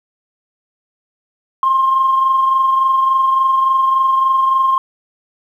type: tone pair together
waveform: sine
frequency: 1060.5 / 1084 Hz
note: C6 / C#6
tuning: +23 / -39 cents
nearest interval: unison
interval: 38 cents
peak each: -10 / -22 dBFS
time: 1.63-4.78 s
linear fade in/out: 2 ms
effects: tanh soft clip ceiling -5 dBFS + 8-bit